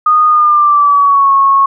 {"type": "tone with pitch glide", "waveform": "sine", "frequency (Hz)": [1232, 1097.6], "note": ["D#6", "C#6"], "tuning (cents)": [-17, -17], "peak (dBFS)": -5, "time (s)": [0.06, 1.66], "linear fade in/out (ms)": 5, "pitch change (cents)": -200, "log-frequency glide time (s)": [0.28, 1.32], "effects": []}